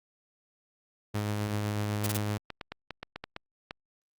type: tone with tremolo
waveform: sawtooth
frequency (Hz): 104.5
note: G#2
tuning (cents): +11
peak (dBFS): -24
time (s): 1.14-2.38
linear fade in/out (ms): 10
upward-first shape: triangle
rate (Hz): 7.9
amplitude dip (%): 25
type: noise bursts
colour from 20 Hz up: white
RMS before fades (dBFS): -33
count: 3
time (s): 2.04-2.17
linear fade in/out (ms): 0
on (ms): 24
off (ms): 29
type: clicks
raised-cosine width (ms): 0.3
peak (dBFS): -21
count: 9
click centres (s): 2.503 / 2.612 / 2.72 / 2.907 / 3.03 / 3.16 / 3.24 / 3.364 / 3.709
effects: Opus 48 kbps